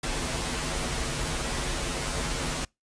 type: noise with comb filter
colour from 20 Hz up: pink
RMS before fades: -30 dBFS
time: 0.03-2.65 s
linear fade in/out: 5 ms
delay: 10 ms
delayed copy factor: -0.85
effects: noise-tail reverb RT60 0.2 s tail -26 dB re dry + resampled to 22050 Hz